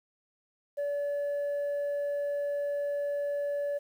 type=tone; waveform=sine; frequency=574 Hz; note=D5; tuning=40 cents flat; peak=-26 dBFS; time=0.77-3.79 s; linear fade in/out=20 ms; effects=tanh soft clip ceiling -28 dBFS + 10-bit